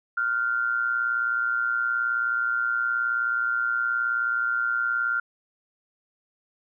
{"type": "tone pair together", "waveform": "sine", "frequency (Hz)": [1396.9, 1515.9], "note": ["F6", "F#6"], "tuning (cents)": [0, 42], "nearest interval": "minor second", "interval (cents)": 142, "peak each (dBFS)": [-23, -30], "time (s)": [0.17, 5.2], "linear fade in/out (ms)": 5, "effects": []}